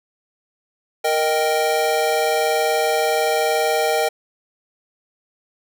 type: chord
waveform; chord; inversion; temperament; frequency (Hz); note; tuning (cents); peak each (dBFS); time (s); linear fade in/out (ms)
square; Eb major; second; equal; 466.2 / 622.3 / 784; Bb4 / Eb5 / G5; 0 / 0 / 0; -22; 1.04-4.09; 10
effects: none